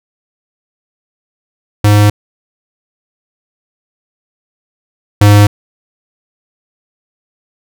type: tone pair in turn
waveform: square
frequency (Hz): 103.83 / 103.11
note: G#2 / G#2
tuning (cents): 0 / -12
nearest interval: unison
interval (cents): 12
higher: first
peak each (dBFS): -5 / -3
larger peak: second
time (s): 1.84-2.1 / 5.21-5.47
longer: neither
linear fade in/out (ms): 5
effects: none